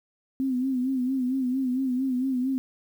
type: tone with vibrato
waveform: sine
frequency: 258.2 Hz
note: C4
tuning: 23 cents flat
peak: -23 dBFS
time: 0.4-2.58 s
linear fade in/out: 0 ms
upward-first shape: sine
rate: 4.4 Hz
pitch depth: 72 cents each way
effects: 9-bit